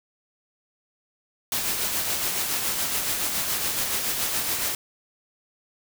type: noise with tremolo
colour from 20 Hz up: white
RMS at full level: -25 dBFS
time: 1.52-4.75 s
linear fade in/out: 2 ms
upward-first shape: sine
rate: 7.1 Hz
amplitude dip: 35%
effects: none